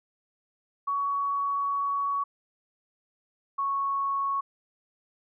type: tone pair in turn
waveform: sine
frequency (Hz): 1123 / 1106.3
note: C#6 / C#6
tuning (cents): +22 / -4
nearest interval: unison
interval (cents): 26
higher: first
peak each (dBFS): -25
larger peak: neither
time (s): 0.87-2.24 / 3.58-4.41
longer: first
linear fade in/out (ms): 10
effects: none